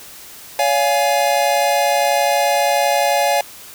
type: chord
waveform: square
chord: Db major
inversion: none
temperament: equal with one note detuned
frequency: 567.7 / 698.5 / 830.6 Hz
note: Db5 / F5 / Ab5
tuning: +41 / 0 / 0 cents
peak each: -19 dBFS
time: 0.59-3.41 s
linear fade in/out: 2 ms
effects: white hiss -38 dBFS RMS until 3.74 s